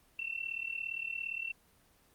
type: tone with amplitude modulation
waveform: sine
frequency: 2698 Hz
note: E7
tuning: 40 cents sharp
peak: -32 dBFS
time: 0.19-1.52 s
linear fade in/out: 2 ms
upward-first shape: sine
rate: 37.4 Hz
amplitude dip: 85%
effects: pink hiss -66 dBFS RMS until 2.14 s + Opus 24 kbps